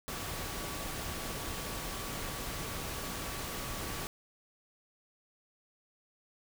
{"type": "tone in noise", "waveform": "sine", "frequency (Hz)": 1140, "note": "C#6", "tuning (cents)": 48, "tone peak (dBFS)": -50, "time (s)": [0.08, 4.07], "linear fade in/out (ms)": 0, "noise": "pink", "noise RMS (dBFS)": -39, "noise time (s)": [0.08, 4.07], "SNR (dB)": -14, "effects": []}